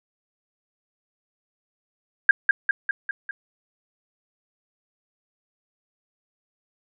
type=tone with echo; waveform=sine; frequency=1612 Hz; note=G6; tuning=48 cents sharp; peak=-8 dBFS; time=2.29-2.31 s; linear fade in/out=2 ms; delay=200 ms; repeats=5; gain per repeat=-4 dB; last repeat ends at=3.31 s; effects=none